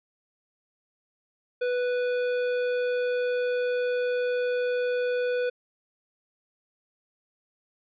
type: tone with tanh clipping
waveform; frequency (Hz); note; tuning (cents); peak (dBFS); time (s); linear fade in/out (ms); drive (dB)
triangle; 493.9; B4; 0; -26; 1.61-5.5; 10; 18
effects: resampled to 11025 Hz